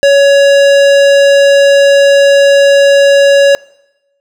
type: tone with hard clipping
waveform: sine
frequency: 560 Hz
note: C#5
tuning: 18 cents sharp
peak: -5 dBFS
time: 0.03-3.55 s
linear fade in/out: 0 ms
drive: 17 dB
effects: noise-tail reverb RT60 0.9 s tail -24 dB re dry